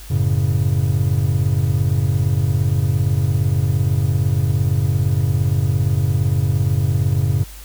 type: chord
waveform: triangle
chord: F# minor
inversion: none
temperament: equal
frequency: 92.5 / 110 / 138.59 Hz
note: F#2 / A2 / C#3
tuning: 0 / 0 / 0 cents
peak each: -17 dBFS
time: 0.1-7.44 s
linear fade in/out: 10 ms
effects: added 50 Hz sine -35 dBFS peak until 7.64 s + white hiss -41 dBFS RMS until 7.64 s